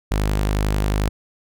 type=tone; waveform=sawtooth; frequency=51.2 Hz; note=G#1; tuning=24 cents flat; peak=-14 dBFS; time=0.11-1.09 s; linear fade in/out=5 ms; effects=none